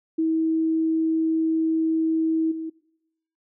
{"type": "tone with level steps", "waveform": "sine", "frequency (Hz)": 321.8, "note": "E4", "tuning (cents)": -42, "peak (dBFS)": [-19, -28], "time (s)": [0.18, 2.7], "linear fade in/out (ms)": 10, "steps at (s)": 2.51, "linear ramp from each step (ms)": 10, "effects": ["noise-tail reverb RT60 0.9 s tail -24 dB re dry"]}